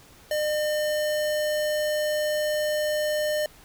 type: tone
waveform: square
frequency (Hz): 605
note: D#5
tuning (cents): -49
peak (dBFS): -24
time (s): 0.31-3.46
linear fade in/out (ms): 2
effects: pink hiss -52 dBFS RMS until 3.64 s